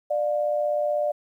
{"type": "tone pair together", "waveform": "sine", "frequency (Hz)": [593.9, 710], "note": ["D5", "F5"], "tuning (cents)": [19, 28], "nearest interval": "minor third", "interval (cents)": 309, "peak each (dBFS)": [-22, -29], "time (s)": [0.1, 1.12], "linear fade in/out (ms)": 10, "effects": ["10-bit"]}